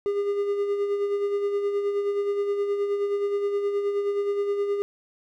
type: tone with tremolo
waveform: triangle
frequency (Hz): 404.9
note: G#4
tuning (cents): -44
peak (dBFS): -19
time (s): 0.06-4.82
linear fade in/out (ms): 0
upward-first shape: sine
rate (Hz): 9.5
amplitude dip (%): 45
effects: none